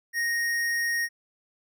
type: tone with tanh clipping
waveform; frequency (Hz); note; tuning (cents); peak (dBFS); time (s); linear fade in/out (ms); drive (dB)
sine; 1864.7; A#6; 0; -26; 0.13-1.09; 50; 18
effects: none